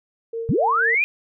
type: tone with tremolo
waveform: sine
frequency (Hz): 457.6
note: A#4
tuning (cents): -32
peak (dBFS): -24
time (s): 0.33-0.95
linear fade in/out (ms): 5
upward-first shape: sine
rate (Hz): 4.1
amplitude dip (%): 65
type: linear sweep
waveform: sine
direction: up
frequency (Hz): 93.9 to 2489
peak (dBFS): -16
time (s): 0.49-1.04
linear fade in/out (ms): 0
effects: none